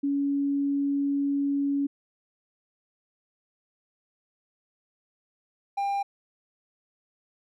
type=tone pair in turn; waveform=sine / triangle; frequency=281.2 / 798.1 Hz; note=C#4 / G5; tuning=+25 / +31 cents; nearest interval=octave + tritone; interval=1806 cents; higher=second; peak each=-23 dBFS; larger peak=neither; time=0.03-1.87 / 5.77-6.03 s; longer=first; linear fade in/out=10 ms; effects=none